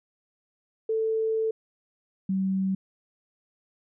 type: tone pair in turn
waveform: sine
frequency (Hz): 443 / 191.16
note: A4 / G3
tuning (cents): +12 / -43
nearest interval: octave + minor third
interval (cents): 1455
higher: first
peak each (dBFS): -23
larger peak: neither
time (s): 0.89-1.51 / 2.29-2.75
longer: first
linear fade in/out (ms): 5
effects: none